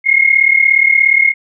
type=tone pair together; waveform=sine; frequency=2132 / 2169 Hz; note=C7 / C#7; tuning=+32 / -38 cents; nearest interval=unison; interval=30 cents; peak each=-10 dBFS; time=0.04-1.34 s; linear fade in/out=50 ms; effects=none